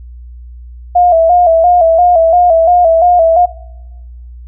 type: tone with vibrato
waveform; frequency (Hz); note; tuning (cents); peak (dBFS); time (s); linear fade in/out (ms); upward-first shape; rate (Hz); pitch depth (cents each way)
sine; 683; F5; -39; -4; 0.95-3.46; 10; square; 2.9; 70
effects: noise-tail reverb RT60 1.0 s tail -22 dB re dry + added 60 Hz sine -28 dBFS peak until 4.47 s